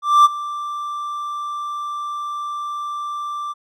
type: tone with ADSR envelope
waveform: triangle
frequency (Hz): 1177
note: D6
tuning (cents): +3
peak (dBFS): -4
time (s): 0.02-3.54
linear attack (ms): 230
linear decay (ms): 25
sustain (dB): -18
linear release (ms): 28
effects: none